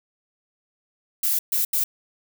violet noise bursts at uneven times, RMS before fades -22 dBFS, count 3, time 1.23-1.39 / 1.52-1.65 / 1.73-1.84 s, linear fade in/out 5 ms, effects none

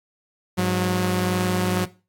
sawtooth tone pair together, 101.93 / 181.8 Hz, G#2 / F#3, -32 / -30 cents, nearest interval minor seventh, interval 1002 cents, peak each -22 / -16 dBFS, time 0.57-1.86 s, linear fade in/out 20 ms, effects noise-tail reverb RT60 0.3 s tail -17 dB re dry + AAC 64 kbps

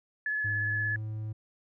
sine tone with vibrato, 1712 Hz, A6, 48 cents flat, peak -28 dBFS, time 0.26-0.96 s, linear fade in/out 2 ms, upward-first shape square, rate 17 Hz, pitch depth 8 cents each way
triangle tone with pitch glide, 105.5 to 108.34 Hz, G#2 to A2, +28 to -26 cents, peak -31 dBFS, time 0.44-1.33 s, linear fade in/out 10 ms, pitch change +46 cents, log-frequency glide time 0.58-0.91 s
effects none

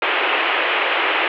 white band-pass noise, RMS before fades -19 dBFS, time 0.02-1.28 s, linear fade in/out 2 ms, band 330 to 3000 Hz, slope 48 dB/octave, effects none

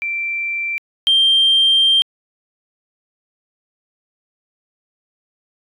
sine tone pair in turn, 2349 / 3170 Hz, D7 / G7, 0 / +19 cents, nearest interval perfect fourth, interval 519 cents, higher second, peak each -19 / -9 dBFS, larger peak second, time 0.02-0.78 / 1.07-2.02 s, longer second, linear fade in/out 0 ms, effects tanh soft clip ceiling -6 dBFS

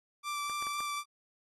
sawtooth tone with vibrato, 1171 Hz, D6, 5 cents flat, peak -30 dBFS, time 0.23-1.04 s, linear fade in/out 50 ms, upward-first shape sine, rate 3.9 Hz, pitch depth 12 cents each way
clicks, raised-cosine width 0.5 ms, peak -33 dBFS, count 4, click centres 0.497 / 0.625 / 0.669 / 0.805 s
effects AAC 32 kbps

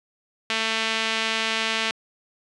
sawtooth tone with band-pass filter, 222.8 Hz, A3, 22 cents sharp, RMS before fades -25 dBFS, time 0.5-1.91 s, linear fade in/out 0 ms, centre 2900 Hz, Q 1.4, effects resampled to 22050 Hz

